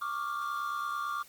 triangle tone cluster, 1114 / 1183 / 1397 Hz, C#6 / D6 / F6, +8 / +12 / 0 cents, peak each -37 / -32 / -37 dBFS, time 0.01-1.23 s, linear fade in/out 10 ms, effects white hiss -56 dBFS RMS until 1.28 s + Opus 24 kbps

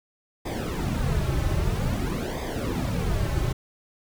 brown noise with flanger, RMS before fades -26 dBFS, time 0.45-3.53 s, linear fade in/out 10 ms, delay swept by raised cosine 0.7 to 4.3 ms, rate 0.51 Hz, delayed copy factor -0.75, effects none

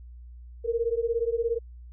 sine beating tone pair, 456.6 / 473.6 Hz, A#4 / A#4, -36 / +27 cents, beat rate 17 Hz, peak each -27 dBFS, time 0.64-1.59 s, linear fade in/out 20 ms, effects added 60 Hz sine -42 dBFS peak until 1.92 s

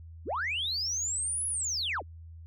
sine linear two-way sweep, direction up then down, 149.2 to 10548 to 149.2 Hz, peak -28 dBFS, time 0.25-2.03 s, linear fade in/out 50 ms, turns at 1.47 s, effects tanh soft clip ceiling -25 dBFS + added 82 Hz sine -44 dBFS peak until 2.46 s

